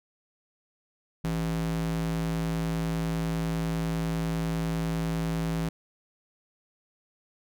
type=tone with high-pass filter; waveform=square; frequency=55 Hz; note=A1; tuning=in tune; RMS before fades=-29 dBFS; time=1.24-5.69 s; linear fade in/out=5 ms; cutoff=120 Hz; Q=7.4; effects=none